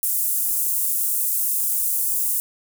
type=high-pass noise; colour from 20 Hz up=pink; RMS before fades=-22 dBFS; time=0.03-2.4 s; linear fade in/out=0 ms; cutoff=9400 Hz; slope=24 dB/octave; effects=none